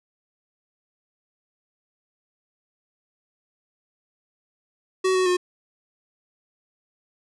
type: tone with pitch steps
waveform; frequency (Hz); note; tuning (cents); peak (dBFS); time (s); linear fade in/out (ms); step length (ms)
square; 375.6 / 371.4 / 360.3; F#4 / F#4 / F#4; +26 / +7 / -46; -19; 5.04-5.37; 10; 110
effects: resampled to 22050 Hz